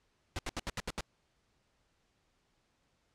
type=noise bursts; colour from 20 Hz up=pink; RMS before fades=-36 dBFS; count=7; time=0.36-1.007 s; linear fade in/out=0 ms; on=29 ms; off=74 ms; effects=pink hiss -75 dBFS RMS until 3.14 s + low-pass 7000 Hz 12 dB/octave